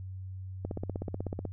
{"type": "click train", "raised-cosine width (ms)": 2, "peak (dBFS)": -21, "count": 14, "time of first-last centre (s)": [0.65, 1.452], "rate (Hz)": 16.2, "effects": ["added 94 Hz sine -38 dBFS peak until 1.52 s"]}